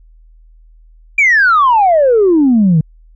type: exponential sweep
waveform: sine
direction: down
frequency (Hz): 2397 to 150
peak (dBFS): -5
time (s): 1.18-2.81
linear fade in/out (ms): 5
effects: tanh soft clip ceiling -3 dBFS + added 40 Hz sine -40 dBFS peak until 3.15 s